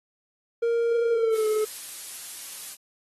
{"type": "tone with pitch glide", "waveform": "triangle", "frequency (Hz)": [466.2, 430], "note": ["A#4", "A4"], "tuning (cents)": [0, -40], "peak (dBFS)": -19, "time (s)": [0.62, 1.65], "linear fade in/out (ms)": 10, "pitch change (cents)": -140, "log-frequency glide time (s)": [1.11, 1.47]}
{"type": "noise", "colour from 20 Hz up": "blue", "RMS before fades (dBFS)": -36, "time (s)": [1.31, 2.77], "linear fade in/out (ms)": 50}
{"effects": ["AAC 32 kbps"]}